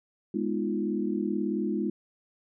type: chord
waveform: sine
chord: F half-diminished seventh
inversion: first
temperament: equal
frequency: 207.7 / 246.9 / 311.1 / 349.2 Hz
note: Ab3 / Cb4 / Eb4 / F4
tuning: 0 / 0 / 0 / 0 cents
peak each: -30 / -34 / -32 / -32 dBFS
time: 0.34-1.9 s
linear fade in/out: 5 ms
effects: none